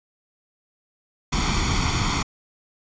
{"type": "noise with comb filter", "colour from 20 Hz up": "pink", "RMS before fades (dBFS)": -22, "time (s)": [1.32, 2.23], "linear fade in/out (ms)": 10, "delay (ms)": 0.89, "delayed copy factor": 0.75, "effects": ["resampled to 16000 Hz"]}